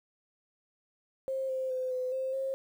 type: tone with pitch steps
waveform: sine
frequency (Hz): 531 / 522 / 513 / 508 / 525 / 535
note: C5 / C5 / C5 / B4 / C5 / C5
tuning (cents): +25 / -4 / -34 / +49 / +6 / +38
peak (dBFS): -30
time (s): 1.28-2.54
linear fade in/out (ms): 0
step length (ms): 210
effects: 10-bit